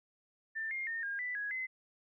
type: tone with pitch steps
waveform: sine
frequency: 1785 / 2122 / 1828 / 1619 / 1984 / 1664 / 2046 Hz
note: A6 / C7 / A#6 / G#6 / B6 / G#6 / C7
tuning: +24 / +24 / -34 / -45 / +7 / +3 / -39 cents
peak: -35 dBFS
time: 0.55-1.67 s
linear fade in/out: 20 ms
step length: 160 ms
effects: none